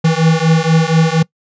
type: beating tone pair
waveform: square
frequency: 159.7 / 163.9 Hz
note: D#3 / E3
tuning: +45 / -10 cents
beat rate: 4.2 Hz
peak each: -13 dBFS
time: 0.04-1.23 s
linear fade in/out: 10 ms
effects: noise-tail reverb RT60 0.1 s tail -23 dB re dry + resampled to 16000 Hz